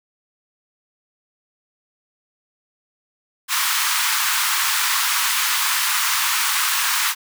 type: high-pass noise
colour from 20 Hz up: pink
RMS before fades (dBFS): -20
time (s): 3.48-7.15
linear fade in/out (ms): 50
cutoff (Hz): 970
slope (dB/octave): 48
effects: none